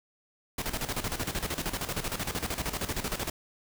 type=noise with tremolo; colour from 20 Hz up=pink; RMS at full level=-31 dBFS; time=0.58-3.3 s; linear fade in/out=5 ms; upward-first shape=square; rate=13 Hz; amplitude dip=70%; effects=none